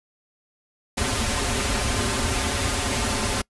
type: noise with comb filter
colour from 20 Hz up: pink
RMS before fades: -24 dBFS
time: 0.97-3.42 s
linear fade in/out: 10 ms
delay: 6.2 ms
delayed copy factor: -0.95
effects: noise-tail reverb RT60 0.1 s tail -25 dB re dry + resampled to 24000 Hz